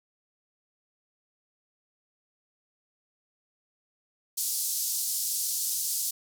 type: band-pass noise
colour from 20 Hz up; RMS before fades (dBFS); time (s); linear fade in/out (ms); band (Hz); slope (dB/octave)
white; -30; 4.37-6.11; 10; 4800 to 14000; 24
effects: none